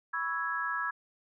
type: chord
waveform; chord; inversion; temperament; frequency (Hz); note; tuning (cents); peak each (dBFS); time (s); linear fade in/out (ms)
sine; C# minor seventh; third; equal; 987.8 / 1108.7 / 1318.5 / 1661.2; B5 / C#6 / E6 / G#6; 0 / 0 / 0 / 0; -39 / -39 / -35 / -33; 0.13-0.91; 10
effects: none